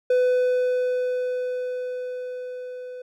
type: tone with level ramp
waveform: triangle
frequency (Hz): 501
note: B4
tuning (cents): +25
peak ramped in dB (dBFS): -14 to -32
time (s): 0.1-3.02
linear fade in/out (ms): 5
effects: none